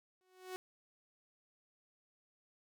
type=tone with exponential growth; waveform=sawtooth; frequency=370.3 Hz; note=F#4; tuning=1 cent sharp; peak=-36 dBFS; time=0.21-0.56 s; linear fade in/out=0 ms; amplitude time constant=75 ms; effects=none